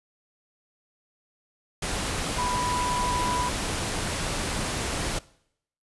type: tone in noise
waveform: sine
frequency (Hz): 987.8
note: B5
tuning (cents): 0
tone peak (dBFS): -26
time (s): 2.38-3.49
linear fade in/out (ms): 5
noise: pink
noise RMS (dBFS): -29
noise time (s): 1.82-5.19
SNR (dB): 0
effects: noise-tail reverb RT60 0.7 s tail -21 dB re dry + resampled to 24000 Hz